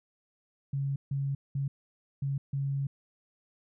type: tone bursts at uneven times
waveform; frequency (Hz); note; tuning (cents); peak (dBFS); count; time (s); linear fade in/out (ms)
sine; 138.4; C#3; -2; -28; 5; 0.73-0.96 / 1.11-1.35 / 1.55-1.68 / 2.22-2.38 / 2.53-2.87; 5
effects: none